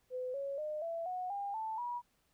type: tone with pitch steps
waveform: sine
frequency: 506 / 555 / 608.7 / 667.7 / 732.3 / 803.2 / 881 / 966.3 Hz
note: B4 / C#5 / D#5 / E5 / F#5 / G5 / A5 / B5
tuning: +42 / +2 / -38 / +22 / -18 / +42 / +2 / -38 cents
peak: -36 dBFS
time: 0.1-2.02 s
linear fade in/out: 50 ms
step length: 240 ms
effects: pink hiss -75 dBFS RMS until 2.33 s